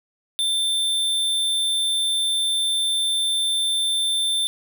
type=tone; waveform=square; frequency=3560 Hz; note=A7; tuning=20 cents sharp; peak=-20 dBFS; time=0.39-4.47 s; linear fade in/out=0 ms; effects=none